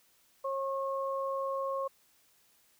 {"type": "tone pair together", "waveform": "sine", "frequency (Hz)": [542, 1085.8], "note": ["C#5", "C#6"], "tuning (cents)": [-39, -36], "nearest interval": "octave", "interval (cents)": 1203, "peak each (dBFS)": [-33, -35], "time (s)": [0.44, 1.88], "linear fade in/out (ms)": 10, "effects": ["white hiss -67 dBFS RMS until 2.79 s"]}